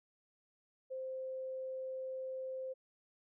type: tone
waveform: sine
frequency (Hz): 522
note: C5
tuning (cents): -4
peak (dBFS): -39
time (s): 0.9-2.74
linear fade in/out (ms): 20
effects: none